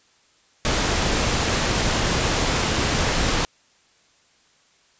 pink noise, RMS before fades -21 dBFS, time 0.65-3.45 s, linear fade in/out 0 ms, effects white hiss -59 dBFS RMS until 4.99 s + resampled to 16000 Hz

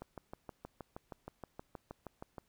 click train, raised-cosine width 1 ms, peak -30 dBFS, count 16, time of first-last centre 0.02-2.382 s, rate 6.35 Hz, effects pink hiss -75 dBFS RMS until 2.48 s

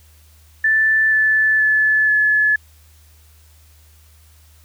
sine tone with pitch steps, 1760 / 1744.8 / 1729.8 / 1714.8 Hz, A6 / A6 / A6 / A6, 0 / -15 / -30 / -45 cents, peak -12 dBFS, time 0.64-2.56 s, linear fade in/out 5 ms, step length 480 ms, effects added 77 Hz sine -47 dBFS peak until 4.64 s + white hiss -54 dBFS RMS until 4.64 s

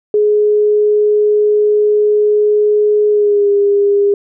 sine tone with pitch glide, 419.7 to 404.5 Hz, G#4 to G#4, +18 to -46 cents, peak -8 dBFS, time 0.14-4.14 s, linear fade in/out 2 ms, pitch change -64 cents, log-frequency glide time 3.1-3.5 s, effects none

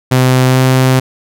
sawtooth tone with pitch glide, 128.4 to 129.97 Hz, C3 to C3, -32 to -11 cents, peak -3 dBFS, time 0.11-1 s, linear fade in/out 10 ms, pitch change +21 cents, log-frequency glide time 0.45-0.6 s, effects none

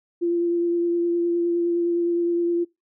sine tone with vibrato, 343.7 Hz, F4, 28 cents flat, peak -19 dBFS, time 0.21-2.65 s, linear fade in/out 20 ms, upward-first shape triangle, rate 9.7 Hz, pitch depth 17 cents each way, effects noise-tail reverb RT60 0.2 s tail -22 dB re dry

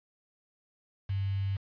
sine tone with quantisation, 98 Hz, G2, in tune, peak -28 dBFS, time 1.09-1.57 s, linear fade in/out 10 ms, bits 8, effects resampled to 11025 Hz

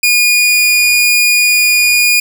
sawtooth tone, 2443 Hz, D#7, 32 cents flat, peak -4 dBFS, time 0.03-2.2 s, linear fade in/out 5 ms, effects none

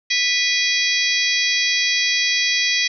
harmonic tone with a mistuned harmonic, 659.3 Hz, E5, in tune, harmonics 3 / 4 / 5 / 6 / 7 / 8 / 9, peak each -22 / -23 / -24 / -25 / -25 / -26 / -27 dBFS, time 0.1-2.88 s, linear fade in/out 10 ms, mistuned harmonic 4, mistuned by -120 cents, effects none

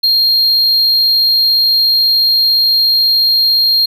triangle tone, 4219 Hz, C8, 14 cents sharp, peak -7 dBFS, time 0.03-3.86 s, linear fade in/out 10 ms, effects none

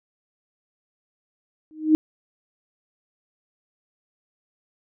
sine tone with exponential growth, 311.1 Hz, D#4, in tune, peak -9 dBFS, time 1.71-1.95 s, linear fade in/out 0 ms, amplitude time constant 52 ms, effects none

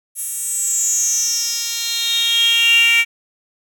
10% pulse tone with high-pass filter sweep, 463.6 Hz, A#4, 10 cents flat, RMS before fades -17 dBFS, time 0.15-3.05 s, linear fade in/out 50 ms, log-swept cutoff 10000 to 2400 Hz, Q 8.7, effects none

